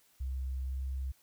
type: tone with pitch glide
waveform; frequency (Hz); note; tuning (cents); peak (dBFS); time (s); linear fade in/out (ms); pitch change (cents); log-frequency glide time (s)
sine; 65.41 to 66.17; C2 to C2; 0 to +20; -33; 0.2-1.12; 10; +20; 0.65-0.81
effects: white hiss -67 dBFS RMS until 1.22 s